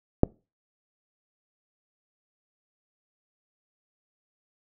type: click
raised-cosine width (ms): 2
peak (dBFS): -3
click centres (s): 0.234
effects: noise-tail reverb RT60 0.3 s tail -25 dB re dry